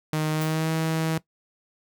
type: tone with pitch glide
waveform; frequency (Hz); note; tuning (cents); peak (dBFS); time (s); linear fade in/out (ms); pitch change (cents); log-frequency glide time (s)
sawtooth; 155 to 160.65; D#3 to E3; -6 to -44; -19; 0.13-1.18; 2; +62; 0.32-0.71
type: noise with exponential decay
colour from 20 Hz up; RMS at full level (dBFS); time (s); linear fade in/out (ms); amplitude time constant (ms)
blue; -35; 0.41-0.63; 5; 47
effects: noise-tail reverb RT60 0.1 s tail -18 dB re dry